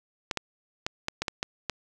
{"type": "clicks", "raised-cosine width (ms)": 0.2, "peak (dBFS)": -11, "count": 8, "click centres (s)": [0.312, 0.373, 0.865, 1.084, 1.22, 1.282, 1.429, 1.697], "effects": []}